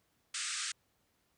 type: band-pass noise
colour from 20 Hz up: white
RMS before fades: -38 dBFS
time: 0.34-0.72 s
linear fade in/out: 5 ms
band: 1200 to 9000 Hz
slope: 96 dB/octave
effects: pink hiss -75 dBFS RMS until 1.37 s + high-pass 60 Hz 12 dB/octave